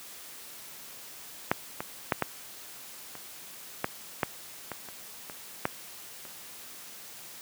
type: clicks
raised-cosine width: 0.5 ms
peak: -7 / -17 / -8 / -10 / -26 / -11 / -9 / -19 / -28 / -25 / -10 / -29 dBFS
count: 12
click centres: 1.515 / 1.805 / 2.122 / 2.223 / 3.153 / 3.844 / 4.232 / 4.717 / 4.887 / 5.298 / 5.654 / 6.252 s
effects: white hiss -46 dBFS RMS until 7.41 s + high-pass 100 Hz 12 dB/octave